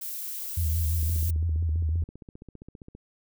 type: noise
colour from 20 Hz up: violet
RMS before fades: -35 dBFS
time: 0.01-1.31 s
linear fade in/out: 10 ms
type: tone with vibrato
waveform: sine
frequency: 80.9 Hz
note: E2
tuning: 32 cents flat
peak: -23 dBFS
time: 0.57-2.04 s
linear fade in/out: 5 ms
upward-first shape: triangle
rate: 5.9 Hz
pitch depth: 100 cents each way
type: click train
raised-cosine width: 3 ms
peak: -31 dBFS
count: 30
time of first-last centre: 1.03-2.951 s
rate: 15.1 Hz
effects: none